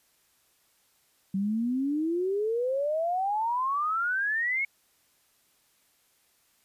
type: exponential sweep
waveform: sine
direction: up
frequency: 188.9 to 2217 Hz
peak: -25 dBFS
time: 1.34-4.65 s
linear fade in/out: 5 ms
effects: white hiss -67 dBFS RMS until 6.64 s + resampled to 32000 Hz